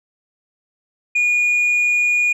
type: tone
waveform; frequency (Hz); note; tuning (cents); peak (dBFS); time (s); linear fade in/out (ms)
sine; 2442; D#7; -33; -11; 1.15-2.33; 10
effects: tanh soft clip ceiling -13 dBFS